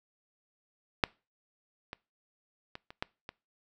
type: clicks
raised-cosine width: 0.3 ms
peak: -7 / -23 / -25 / -30 / -16 / -24 dBFS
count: 6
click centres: 1.038 / 1.931 / 2.754 / 2.905 / 3.025 / 3.291 s
effects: noise-tail reverb RT60 0.3 s tail -24 dB re dry